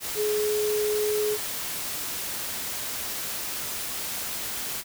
sine tone in noise, 422.1 Hz, G#4, 28 cents sharp, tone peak -23 dBFS, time 0.15-1.38 s, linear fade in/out 50 ms, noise white, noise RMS -32 dBFS, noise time 0-4.84 s, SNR +6 dB, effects none

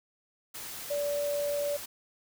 sine tone in noise, 578 Hz, D5, 28 cents flat, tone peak -28 dBFS, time 0.9-1.77 s, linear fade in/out 10 ms, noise white, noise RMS -41 dBFS, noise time 0.54-1.86 s, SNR +10 dB, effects none

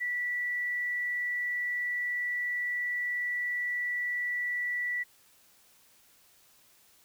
sine tone, 1957 Hz, B6, 16 cents flat, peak -29 dBFS, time 0-5.04 s, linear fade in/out 20 ms, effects white hiss -62 dBFS RMS until 7.04 s

